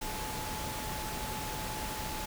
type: tone in noise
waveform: sine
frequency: 862 Hz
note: A5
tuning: 36 cents flat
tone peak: -41 dBFS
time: 0.01-2.26 s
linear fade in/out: 10 ms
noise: pink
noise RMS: -38 dBFS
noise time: 0.01-2.26 s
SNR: -6 dB
effects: none